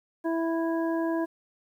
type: harmonic tone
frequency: 329.6 Hz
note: E4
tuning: in tune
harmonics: 1 / 2 / 3 / 5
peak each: -26 / -32 / -36 / -40 dBFS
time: 0.24-1.26 s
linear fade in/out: 20 ms
effects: 10-bit